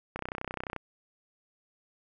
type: click train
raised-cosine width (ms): 0.5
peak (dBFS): -19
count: 20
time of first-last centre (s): 0.16-0.763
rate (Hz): 31.5
effects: none